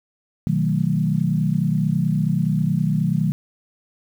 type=chord; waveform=sine; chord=B dominant seventh; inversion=none; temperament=equal; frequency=123.47 / 155.56 / 185 / 220 Hz; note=B2 / D#3 / F#3 / A3; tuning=0 / 0 / 0 / 0 cents; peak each=-26 / -20 / -22 / -26 dBFS; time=0.47-3.32 s; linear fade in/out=0 ms; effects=8-bit